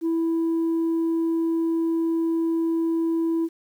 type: tone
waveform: sine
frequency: 329.6 Hz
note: E4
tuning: in tune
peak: -18 dBFS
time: 0.01-3.49 s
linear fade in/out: 50 ms
effects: tanh soft clip ceiling -19 dBFS + 9-bit